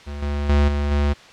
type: tone with level steps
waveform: square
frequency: 72.2 Hz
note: D2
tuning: 29 cents flat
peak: -29 / -22 / -14 / -20 / -17 dBFS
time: 0.06-1.14 s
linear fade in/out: 20 ms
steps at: 0.22 / 0.49 / 0.68 / 0.91 s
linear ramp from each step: 5 ms
effects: white hiss -44 dBFS RMS until 1.32 s + low-pass 4000 Hz 12 dB/octave